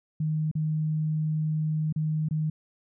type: tone with dropouts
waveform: sine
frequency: 155.2 Hz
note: D#3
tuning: 4 cents flat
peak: -24 dBFS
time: 0.2-2.5 s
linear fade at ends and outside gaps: 5 ms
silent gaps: 0.514-0.552 / 1.926-1.96 / 2.287-2.309 s
effects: none